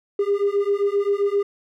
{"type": "beating tone pair", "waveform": "triangle", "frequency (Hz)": [399.5, 407.1], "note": ["G4", "G#4"], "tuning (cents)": [33, -35], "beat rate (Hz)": 7.6, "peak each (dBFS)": -18, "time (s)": [0.19, 1.43], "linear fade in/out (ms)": 5, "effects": ["tanh soft clip ceiling -13 dBFS"]}